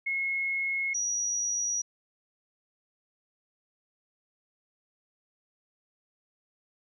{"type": "tone pair in turn", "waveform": "sine", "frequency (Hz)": [2171, 5796], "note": ["C#7", "F#8"], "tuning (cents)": [-37, -37], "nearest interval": "octave + perfect fourth", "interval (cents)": 1700, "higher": "second", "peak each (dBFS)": -27, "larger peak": "neither", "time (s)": [[0.06, 0.94], [0.94, 1.82]], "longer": "neither", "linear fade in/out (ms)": 10, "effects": []}